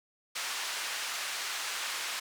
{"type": "band-pass noise", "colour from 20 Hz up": "pink", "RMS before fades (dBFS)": -36, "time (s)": [0.35, 2.2], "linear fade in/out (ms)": 10, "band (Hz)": [1300, 8400], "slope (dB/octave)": 12, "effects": []}